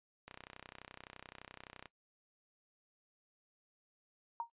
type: click train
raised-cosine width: 0.3 ms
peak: -32 dBFS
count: 51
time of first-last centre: 0.28-1.857 s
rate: 31.7 Hz
type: tone with exponential decay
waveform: sine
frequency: 932.3 Hz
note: A#5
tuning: in tune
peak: -32 dBFS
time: 4.4-4.5 s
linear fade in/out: 1 ms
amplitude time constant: 20 ms
effects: noise-tail reverb RT60 0.1 s tail -18 dB re dry + resampled to 8000 Hz